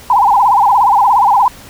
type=tone with vibrato; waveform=sine; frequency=898 Hz; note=A5; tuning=35 cents sharp; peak=-6 dBFS; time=0.1-1.48 s; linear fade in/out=2 ms; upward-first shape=sine; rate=17 Hz; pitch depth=220 cents each way; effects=pink hiss -36 dBFS RMS until 1.69 s